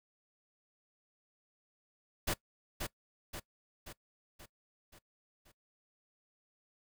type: noise with echo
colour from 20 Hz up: pink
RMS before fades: -33 dBFS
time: 2.27-2.34 s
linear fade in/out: 10 ms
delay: 530 ms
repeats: 6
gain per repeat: -5 dB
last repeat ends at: 5.52 s
effects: noise-tail reverb RT60 0.1 s tail -20 dB re dry

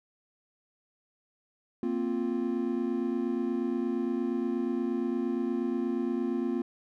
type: chord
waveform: triangle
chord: Bb suspended second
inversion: none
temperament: equal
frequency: 233.1 / 261.6 / 349.2 Hz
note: Bb3 / C4 / F4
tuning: 0 / 0 / 0 cents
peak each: -30 dBFS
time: 1.83-6.62 s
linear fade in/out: 2 ms
effects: none

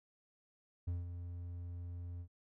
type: tone with ADSR envelope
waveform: triangle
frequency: 87.31 Hz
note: F2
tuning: in tune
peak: -32 dBFS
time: 0.87-2.28 s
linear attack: 10 ms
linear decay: 170 ms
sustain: -8 dB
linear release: 75 ms
effects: none

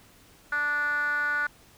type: tone with band-pass filter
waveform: 10% pulse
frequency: 292.8 Hz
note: D4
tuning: 5 cents flat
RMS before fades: -27 dBFS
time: 0.52-1.47 s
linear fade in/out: 5 ms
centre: 1500 Hz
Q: 8.1
effects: pink hiss -56 dBFS RMS until 1.77 s

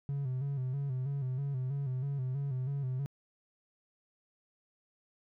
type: tone with vibrato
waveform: triangle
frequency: 134.3 Hz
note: C3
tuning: 46 cents sharp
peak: -29 dBFS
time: 0.09-3.06 s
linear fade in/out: 0 ms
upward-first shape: square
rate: 3.1 Hz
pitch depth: 77 cents each way
effects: tanh soft clip ceiling -26 dBFS

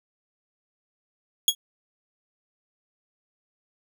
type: tone with exponential decay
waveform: sawtooth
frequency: 3322 Hz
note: G#7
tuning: in tune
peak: -9 dBFS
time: 1.48-1.55 s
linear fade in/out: 2 ms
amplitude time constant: 15 ms
effects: none

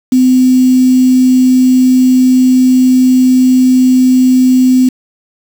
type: tone with quantisation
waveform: sine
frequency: 255.4 Hz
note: C4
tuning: 42 cents flat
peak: -4 dBFS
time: 0.12-4.89 s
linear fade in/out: 5 ms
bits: 4
effects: none

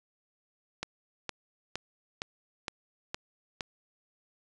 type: click train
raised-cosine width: 0.2 ms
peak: -16 dBFS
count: 7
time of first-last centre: 0.83-3.608 s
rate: 2.16 Hz
effects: resampled to 22050 Hz

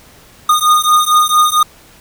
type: beating tone pair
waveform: square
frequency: 1226 / 1230.4 Hz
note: D#6 / D#6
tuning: -26 / -20 cents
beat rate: 4.4 Hz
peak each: -12 dBFS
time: 0.49-1.63 s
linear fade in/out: 5 ms
effects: pink hiss -43 dBFS RMS until 2 s

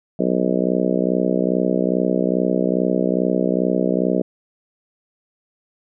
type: harmonic tone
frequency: 62.4 Hz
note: B1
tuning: 19 cents sharp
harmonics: 3 / 4 / 5 / 6 / 7 / 8 / 9 / 10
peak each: -22 / -23 / -24 / -25 / -25 / -26 / -27 / -27 dBFS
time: 0.19-4.22 s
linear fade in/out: 5 ms
effects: none

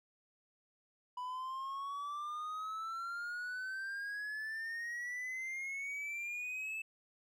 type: exponential sweep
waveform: triangle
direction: up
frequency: 987.8 to 2637 Hz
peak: -37 dBFS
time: 1.17-6.82 s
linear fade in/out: 5 ms
effects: none

